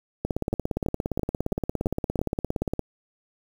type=two click trains; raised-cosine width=2 ms; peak=-12 / -12 dBFS; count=45 / 6; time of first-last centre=0.25-2.793 / 0.53-2.191 s; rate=17.3 / 3.01 Hz; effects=7-bit

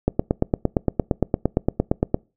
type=click train; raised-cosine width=2 ms; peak=-4 dBFS; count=19; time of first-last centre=0.08-2.144 s; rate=8.72 Hz; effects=noise-tail reverb RT60 0.3 s tail -25 dB re dry

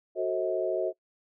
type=chord; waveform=sine; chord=F# diminished seventh; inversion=none; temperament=just; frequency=370 / 444 / 532.8 / 639.4 Hz; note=F#4 / A4 / C5 / Eb5; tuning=0 / +16 / +31 / +47 cents; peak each=-30 / -34 / -33 / -30 dBFS; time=0.15-0.93 s; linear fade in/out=50 ms; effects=noise-tail reverb RT60 0.1 s tail -21 dB re dry

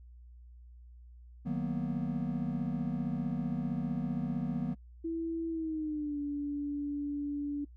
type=chord; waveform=triangle; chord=B major seventh; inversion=first; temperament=just; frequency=154.34 / 185.21 / 231.5 / 246.9 Hz; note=D#3 / F#3 / A#3 / B3; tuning=-14 / +2 / -12 / 0 cents; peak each=-35 dBFS; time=1.45-4.75 s; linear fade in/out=20 ms
type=tone with pitch glide; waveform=sine; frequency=329.6 to 288.6 Hz; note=E4 to D4; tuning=0 to -30 cents; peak=-32 dBFS; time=5.04-7.65 s; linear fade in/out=10 ms; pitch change=-230 cents; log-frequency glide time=5.49-6.19 s
effects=noise-tail reverb RT60 0.1 s tail -25 dB re dry + added 60 Hz sine -50 dBFS peak until 7.76 s

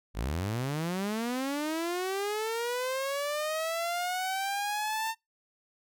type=linear sweep; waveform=sawtooth; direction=up; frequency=45.41 to 904 Hz; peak=-26 dBFS; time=0.14-5.15 s; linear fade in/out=50 ms; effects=noise-tail reverb RT60 0.2 s tail -26 dB re dry

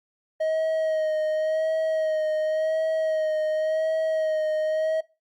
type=tone with vibrato; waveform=triangle; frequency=629 Hz; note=D#5; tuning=19 cents sharp; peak=-20 dBFS; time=0.4-5.01 s; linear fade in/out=10 ms; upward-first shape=sine; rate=0.91 Hz; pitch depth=25 cents each way; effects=noise-tail reverb RT60 0.3 s tail -21 dB re dry + Opus 48 kbps

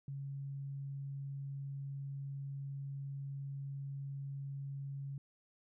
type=tone; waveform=sine; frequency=138.59 Hz; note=C#3; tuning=in tune; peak=-40 dBFS; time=0.08-5.18 s; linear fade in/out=2 ms; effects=none

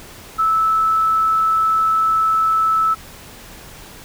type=tone; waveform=sine; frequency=1309 Hz; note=E6; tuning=13 cents flat; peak=-13 dBFS; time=0.38-2.95 s; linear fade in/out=20 ms; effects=pink hiss -39 dBFS RMS until 4.04 s

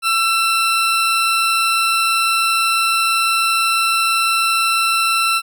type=tone; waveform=20% pulse; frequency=1341 Hz; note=E6; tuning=29 cents sharp; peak=-9 dBFS; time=0.02-5.42 s; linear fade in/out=50 ms; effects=none

